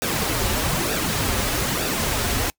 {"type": "noise with flanger", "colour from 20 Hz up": "pink", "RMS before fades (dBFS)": -23, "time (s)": [0.02, 2.5], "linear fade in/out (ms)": 0, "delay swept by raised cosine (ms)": [0.95, 6.45], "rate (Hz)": 1.1, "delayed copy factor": -0.6, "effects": ["noise-tail reverb RT60 0.1 s tail -25 dB re dry"]}